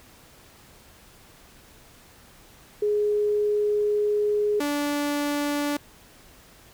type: tone pair in turn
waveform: sine / sawtooth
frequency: 417.2 / 290.4 Hz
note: G#4 / D4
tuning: +8 / -19 cents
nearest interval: tritone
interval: 627 cents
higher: first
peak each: -20 dBFS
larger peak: neither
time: 2.82-4.6 / 4.6-5.77 s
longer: first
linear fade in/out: 5 ms
effects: pink hiss -52 dBFS RMS until 6.73 s